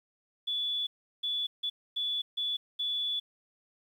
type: tone bursts at uneven times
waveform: sine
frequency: 3441 Hz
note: A7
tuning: 39 cents flat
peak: -29 dBFS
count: 6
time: 0.47-0.87 / 1.23-1.47 / 1.63-1.7 / 1.96-2.22 / 2.37-2.57 / 2.79-3.2 s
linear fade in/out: 10 ms
effects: 10-bit